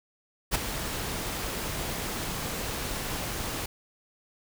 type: noise with ADSR envelope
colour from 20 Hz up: pink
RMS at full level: -23 dBFS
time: 0.51-3.66 s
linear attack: 40 ms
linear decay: 11 ms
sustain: -10 dB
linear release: 4 ms
effects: none

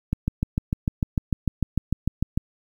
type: click train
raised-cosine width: 5 ms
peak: -9 dBFS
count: 16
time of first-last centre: 0.13-2.376 s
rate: 6.68 Hz
effects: 8-bit

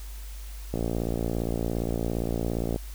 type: click train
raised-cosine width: 2 ms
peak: -15 dBFS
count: 117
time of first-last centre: 0.74-2.761 s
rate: 57.4 Hz
effects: added 50 Hz sine -36 dBFS peak until 2.94 s + white hiss -49 dBFS RMS until 2.94 s

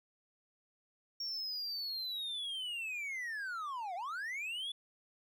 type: linear two-way sweep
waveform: triangle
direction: down then up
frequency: 5560 to 675 to 3483 Hz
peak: -36 dBFS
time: 1.2-4.72 s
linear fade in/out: 5 ms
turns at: 3.95 s
effects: none

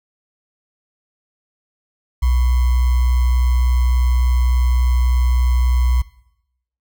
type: tone with sample-and-hold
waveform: sine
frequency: 61.74 Hz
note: B1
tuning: in tune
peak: -12 dBFS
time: 2.22-6.02 s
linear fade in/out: 10 ms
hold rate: 1050 Hz
effects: noise-tail reverb RT60 0.8 s tail -19 dB re dry

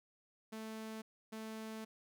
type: tone bursts at uneven times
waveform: sawtooth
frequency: 220 Hz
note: A3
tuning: in tune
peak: -40 dBFS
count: 2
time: 0.52-1.02 / 1.32-1.85 s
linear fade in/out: 10 ms
effects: none

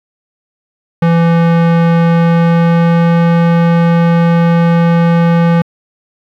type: tone with pitch glide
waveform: square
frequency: 167.9 to 168.97 Hz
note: E3 to E3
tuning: +32 to +43 cents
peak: -7 dBFS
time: 1.02-5.62 s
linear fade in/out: 5 ms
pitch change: +11 cents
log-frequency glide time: 1.99-3.22 s
effects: low-pass 2000 Hz 12 dB/octave + 8-bit

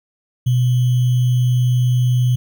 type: tone with sample-and-hold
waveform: sine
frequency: 124.4 Hz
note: B2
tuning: 13 cents sharp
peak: -12 dBFS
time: 0.46-2.36 s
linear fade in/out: 10 ms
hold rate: 3150 Hz
effects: none

